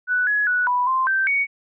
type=tone with pitch steps; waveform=sine; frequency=1485 / 1683 / 1474 / 987 / 1044 / 1559 / 2236 Hz; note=F#6 / G#6 / F#6 / B5 / C6 / G6 / C#7; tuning=+6 / +23 / -7 / -1 / -4 / -10 / +14 cents; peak=-17 dBFS; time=0.07-1.47 s; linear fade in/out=50 ms; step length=200 ms; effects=none